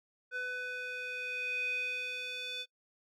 square tone with band-pass filter sweep, 500 Hz, B4, 21 cents sharp, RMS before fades -38 dBFS, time 0.31-2.66 s, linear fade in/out 50 ms, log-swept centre 1700 to 3300 Hz, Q 6.6, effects noise-tail reverb RT60 0.1 s tail -23 dB re dry

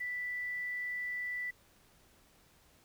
sine tone with quantisation, 1975.5 Hz, B6, in tune, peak -35 dBFS, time 0-1.51 s, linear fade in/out 10 ms, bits 10, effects pink hiss -65 dBFS RMS until 2.84 s

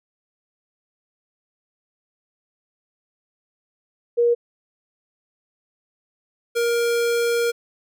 sine / square tone pair in turn, 474.5 / 470.4 Hz, A#4 / A#4, +31 / +16 cents, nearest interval unison, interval 15 cents, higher first, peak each -14 / -19 dBFS, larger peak first, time 4.17-4.35 / 6.55-7.52 s, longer second, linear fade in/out 20 ms, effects none

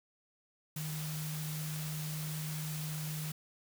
sine tone in noise, 154.2 Hz, D#3, 15 cents flat, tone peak -37 dBFS, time 0.76-3.32 s, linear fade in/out 5 ms, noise white, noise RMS -44 dBFS, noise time 0.76-3.32 s, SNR +4 dB, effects none

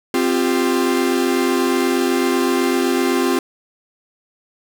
45% pulse chord, C suspended fourth, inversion none, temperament equal with one note detuned, 261.6 / 349.2 / 397.2 Hz, C4 / F4 / G4, 0 / 0 / +23 cents, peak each -19 / -19 / -22 dBFS, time 0.14-3.39 s, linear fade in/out 2 ms, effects none

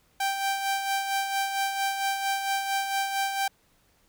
sawtooth tone with tremolo, 784 Hz, G5, in tune, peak -20 dBFS, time 0.2-3.48 s, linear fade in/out 5 ms, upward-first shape sine, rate 4.4 Hz, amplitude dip 50%, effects pink hiss -65 dBFS RMS until 4.08 s

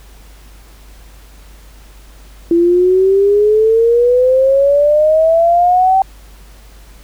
sine exponential sweep, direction up, 335.6 to 775 Hz, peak -7 dBFS, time 2.51-6.02 s, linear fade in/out 2 ms, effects added 50 Hz sine -37 dBFS peak until 7.03 s + pink hiss -45 dBFS RMS until 7.03 s

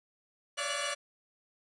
10% pulse tone cluster, 564 / 586 / 680 / 1461 / 2915 Hz, C#5 / D5 / F5 / F#6 / F#7, +30 / -4 / -46 / -22 / -26 cents, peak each -29 / -28 / -32 / -32 / -33 dBFS, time 0.57-0.95 s, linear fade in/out 20 ms, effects resampled to 24000 Hz

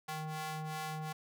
sawtooth ring-modulated tone, 311.1 Hz, D#4, in tune, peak -31 dBFS, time 0.08-1.13 s, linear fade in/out 10 ms, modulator 468 Hz, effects none

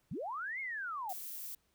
sine linear two-way sweep, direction up then down, 110 to 2191 to 700 Hz, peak -37 dBFS, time 0.11-1.13 s, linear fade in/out 5 ms, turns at 0.6 s
violet noise, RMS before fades -44 dBFS, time 1.09-1.55 s, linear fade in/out 5 ms
effects pink hiss -75 dBFS RMS until 1.74 s

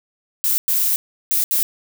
violet noise bursts at uneven times, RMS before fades -18 dBFS, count 4, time 0.44-0.58 / 0.68-0.96 / 1.31-1.44 / 1.51-1.63 s, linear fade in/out 0 ms, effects none

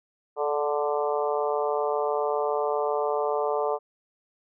harmonic tone with a mistuned harmonic, 147.3 Hz, D3, 6 cents sharp, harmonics 3 / 4 / 5 / 6 / 7 / 8, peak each -27 / -29 / -31 / -33 / -34 / -35 dBFS, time 0.36-3.79 s, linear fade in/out 50 ms, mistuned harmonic 3, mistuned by -20 cents, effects none

